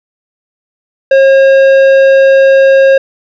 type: tone with tanh clipping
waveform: sine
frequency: 540 Hz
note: C#5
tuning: 45 cents flat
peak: -4 dBFS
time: 1.11-2.98 s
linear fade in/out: 5 ms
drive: 11 dB
effects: none